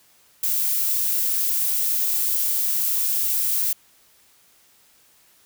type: noise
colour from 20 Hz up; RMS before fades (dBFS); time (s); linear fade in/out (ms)
violet; -22; 0.43-3.73; 5
effects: white hiss -57 dBFS RMS until 5.45 s